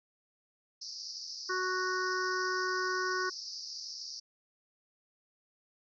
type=band-pass noise; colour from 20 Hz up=pink; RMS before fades=-43 dBFS; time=0.81-4.2 s; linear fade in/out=10 ms; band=4600 to 5700 Hz; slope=96 dB/octave
type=harmonic tone; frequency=370 Hz; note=F#4; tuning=in tune; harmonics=1 / 3 / 4 / 5; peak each=-36 / -35 / -34 / -43 dBFS; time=1.49-3.3 s; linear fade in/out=10 ms
effects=none